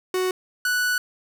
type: tone pair in turn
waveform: 45% pulse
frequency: 370 / 1480 Hz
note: F#4 / F#6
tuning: 0 / 0 cents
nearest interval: 2 octaves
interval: 2400 cents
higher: second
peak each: -21 / -20 dBFS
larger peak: second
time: 0.14-0.31 / 0.65-0.98 s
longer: second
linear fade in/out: 2 ms
effects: none